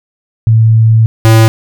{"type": "tone pair in turn", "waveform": ["sine", "square"], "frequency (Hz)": [111.9, 111.9], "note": ["A2", "A2"], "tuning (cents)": [30, 30], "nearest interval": "unison", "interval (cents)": 0, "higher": "neither", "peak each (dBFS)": -3, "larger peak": "neither", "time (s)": [[0.47, 1.06], [1.25, 1.48]], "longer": "first", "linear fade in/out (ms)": 0, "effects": []}